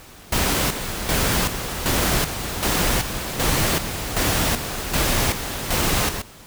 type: noise with tremolo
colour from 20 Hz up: pink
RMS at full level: -20 dBFS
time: 0.32-6.22 s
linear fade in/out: 5 ms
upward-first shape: square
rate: 1.3 Hz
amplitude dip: 60%
effects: pink hiss -44 dBFS RMS until 6.46 s